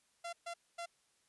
sawtooth tone bursts at uneven times, 685 Hz, F5, 34 cents flat, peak -37 dBFS, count 3, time 0.24-0.33 / 0.46-0.54 / 0.78-0.86 s, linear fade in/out 10 ms, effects white hiss -74 dBFS RMS until 1.28 s + resampled to 24000 Hz

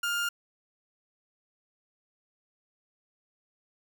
30% pulse tone, 1407 Hz, F6, 12 cents sharp, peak -25 dBFS, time 0.03-0.29 s, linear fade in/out 5 ms, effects none

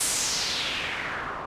white noise with low-pass filter sweep, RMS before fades -29 dBFS, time 0-1.46 s, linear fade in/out 10 ms, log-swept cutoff 9800 to 1000 Hz, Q 2.3, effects resampled to 32000 Hz

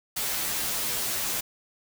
white noise with comb filter, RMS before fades -29 dBFS, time 0.16-1.41 s, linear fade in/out 10 ms, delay 11 ms, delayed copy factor -0.9, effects none

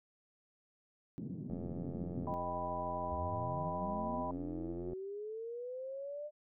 pink band-pass noise, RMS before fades -43 dBFS, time 1.18-2.34 s, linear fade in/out 0 ms, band 140 to 280 Hz, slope 24 dB/octave
click train, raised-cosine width 2 ms, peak -32 dBFS, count 300, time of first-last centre 1.5-4.933 s, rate 87.1 Hz
sine chord, Eb augmented, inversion none, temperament equal, 622.3 / 784 / 987.8 Hz, Eb5 / G5 / B5, 0 / 0 / 0 cents, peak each -41 / -43 / -40 dBFS, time 2.27-4.31 s, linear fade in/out 2 ms
sine linear sweep, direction up, 61.1 to 603 Hz, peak -40 dBFS, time 3.08-6.31 s, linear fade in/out 50 ms
effects none

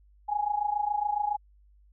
sine tone with amplitude modulation, 830.6 Hz, G#5, in tune, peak -22 dBFS, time 0.28-1.37 s, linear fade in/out 20 ms, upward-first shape sine, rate 27.2 Hz, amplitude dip 80%, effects added 50 Hz sine -56 dBFS peak until 1.92 s

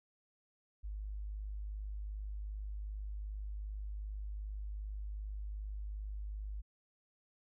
sine tone, 51.3 Hz, G#1, 21 cents flat, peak -39 dBFS, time 0.83-6.62 s, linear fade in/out 20 ms, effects none

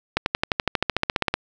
accelerating click train, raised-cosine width 0.3 ms, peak -3 dBFS, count 17, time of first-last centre 0.17-1.34 s, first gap 91 ms, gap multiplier 0.97, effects none

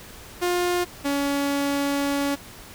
sawtooth tone pair in turn, 354.5 / 281.9 Hz, F4 / C#4, +26 / +29 cents, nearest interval major third, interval 397 cents, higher first, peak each -17 / -18 dBFS, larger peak first, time 0.41-0.85 / 1.04-2.36 s, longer second, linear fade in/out 20 ms, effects pink hiss -43 dBFS RMS until 2.74 s

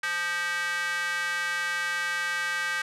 square tone with high-pass filter, 174.3 Hz, F3, 3 cents flat, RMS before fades -29 dBFS, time 0.03-2.82 s, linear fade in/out 5 ms, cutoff 1600 Hz, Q 3.7, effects low-pass 10000 Hz 12 dB/octave

